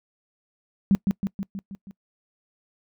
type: tone with echo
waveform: sine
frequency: 196 Hz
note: G3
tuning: in tune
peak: -14 dBFS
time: 0.91-0.95 s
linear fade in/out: 0 ms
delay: 160 ms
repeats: 6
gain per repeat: -4 dB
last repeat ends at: 1.91 s
effects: noise-tail reverb RT60 0.1 s tail -24 dB re dry